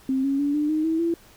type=tone with pitch steps; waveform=sine; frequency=264.5 / 275.3 / 286.4 / 298.1 / 310.2 / 322.8 / 336 Hz; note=C4 / C#4 / D4 / D4 / D#4 / E4 / E4; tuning=+19 / -12 / -43 / +26 / -5 / -36 / +33 cents; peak=-20 dBFS; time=0.09-1.14 s; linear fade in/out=2 ms; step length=150 ms; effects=pink hiss -52 dBFS RMS until 1.36 s